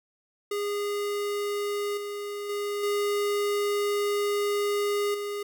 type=tone with level steps; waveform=square; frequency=409.6 Hz; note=G#4; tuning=24 cents flat; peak=-28 / -33 / -29 / -25 / -31 dBFS; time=0.51-5.43 s; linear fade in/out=5 ms; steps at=1.97 / 2.49 / 2.83 / 5.14 s; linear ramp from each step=5 ms; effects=none